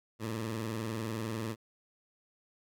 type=tone with vibrato; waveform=15% pulse; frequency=111 Hz; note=A2; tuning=16 cents sharp; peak=-28 dBFS; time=0.19-1.56 s; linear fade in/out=50 ms; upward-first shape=sine; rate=20 Hz; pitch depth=110 cents each way; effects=none